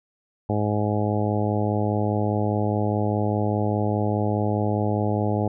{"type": "harmonic tone", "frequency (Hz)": 104.9, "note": "G#2", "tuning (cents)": 18, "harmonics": [1, 2, 3, 4, 5, 6, 7, 8], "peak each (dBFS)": [-24, -27, -29, -30, -31, -32, -32, -33], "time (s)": [0.49, 5.48], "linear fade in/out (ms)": 5, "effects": []}